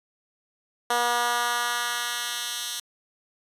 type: tone with high-pass filter sweep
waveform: 10% pulse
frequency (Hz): 240.1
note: B3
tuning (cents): -49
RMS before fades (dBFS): -27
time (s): 0.9-2.8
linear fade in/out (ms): 5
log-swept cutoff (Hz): 620 to 3800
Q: 0.97
effects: resampled to 32000 Hz